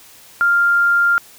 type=tone; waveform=sine; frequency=1396.9 Hz; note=F6; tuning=in tune; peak=-11 dBFS; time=0.41-1.18 s; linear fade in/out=0 ms; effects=white hiss -44 dBFS RMS until 1.38 s